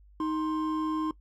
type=tone pair together; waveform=triangle; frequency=313.2 / 1053.5 Hz; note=D#4 / C6; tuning=+11 / +12 cents; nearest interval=octave + major sixth; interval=2101 cents; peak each=-26 / -32 dBFS; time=0.2-1.11 s; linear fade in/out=2 ms; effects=noise-tail reverb RT60 0.1 s tail -20 dB re dry + added 50 Hz sine -53 dBFS peak until 1.2 s